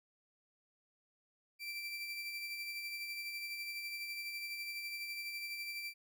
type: tone with tremolo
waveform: 30% pulse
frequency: 2345 Hz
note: D7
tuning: 3 cents flat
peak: -37 dBFS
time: 1.59-5.94 s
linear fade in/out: 50 ms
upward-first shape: sine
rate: 12 Hz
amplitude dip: 35%
effects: none